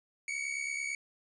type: tone pair together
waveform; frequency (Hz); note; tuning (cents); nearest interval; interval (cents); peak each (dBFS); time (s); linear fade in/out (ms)
45% pulse; 2209 / 2278; C#7 / C#7; -7 / +47; minor second; 54; -37 / -36; 0.28-0.95; 2
effects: resampled to 22050 Hz